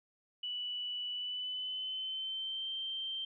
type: tone with pitch glide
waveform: sine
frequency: 2960 to 3136 Hz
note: F#7 to G7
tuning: 0 to 0 cents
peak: -36 dBFS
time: 0.43-3.25 s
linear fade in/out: 5 ms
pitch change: +100 cents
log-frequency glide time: 1.12-2.69 s
effects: none